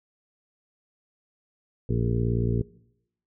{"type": "harmonic tone with a mistuned harmonic", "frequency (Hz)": 58.3, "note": "A#1", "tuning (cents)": 1, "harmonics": [1, 2, 3, 4, 5, 6, 7, 8], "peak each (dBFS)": [-30, -25, -31, -32, -40, -35, -34, -38], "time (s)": [1.89, 2.62], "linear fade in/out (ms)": 5, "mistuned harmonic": 8, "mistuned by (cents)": -32, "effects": ["noise-tail reverb RT60 0.8 s tail -21 dB re dry"]}